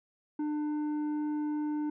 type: tone with tanh clipping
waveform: sine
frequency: 299.8 Hz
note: D4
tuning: 36 cents sharp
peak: -31 dBFS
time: 0.39-1.9 s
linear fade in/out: 5 ms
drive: 7 dB
effects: none